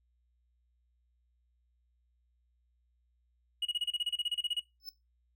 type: tone bursts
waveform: triangle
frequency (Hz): 2900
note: F#7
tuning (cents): -35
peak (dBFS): -28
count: 16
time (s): 3.62-4.597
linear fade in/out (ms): 5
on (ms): 32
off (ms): 31
type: tone with exponential growth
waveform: square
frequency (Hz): 5260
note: E8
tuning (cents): -5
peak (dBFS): -36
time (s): 4.8-4.89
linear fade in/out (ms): 1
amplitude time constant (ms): 19
effects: noise-tail reverb RT60 0.2 s tail -18 dB re dry + added 60 Hz sine -70 dBFS peak until 5.35 s